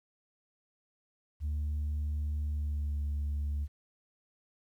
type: tone with pitch glide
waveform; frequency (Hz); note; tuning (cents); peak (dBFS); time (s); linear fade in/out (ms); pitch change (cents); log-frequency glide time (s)
sine; 74.6 to 72.69; D2 to D2; +28 to -17; -28; 1.4-3.68; 50; -45; 2.47-3.01
effects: tanh soft clip ceiling -29 dBFS + 11-bit